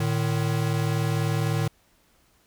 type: tone pair together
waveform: square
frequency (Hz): 112.2 / 152.32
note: A2 / D#3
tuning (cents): +34 / -36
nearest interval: perfect fourth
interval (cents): 530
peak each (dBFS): -26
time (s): 0-1.68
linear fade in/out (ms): 5
effects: pink hiss -63 dBFS RMS until 2.46 s